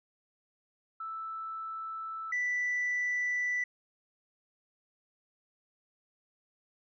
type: tone pair in turn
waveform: sine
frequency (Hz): 1318.5 / 1975.5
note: E6 / B6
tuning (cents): 0 / 0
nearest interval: perfect fifth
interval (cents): 700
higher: second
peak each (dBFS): -36 / -27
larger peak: second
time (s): 1-2.32 / 2.32-3.64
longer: neither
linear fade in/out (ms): 5
effects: tanh soft clip ceiling -26 dBFS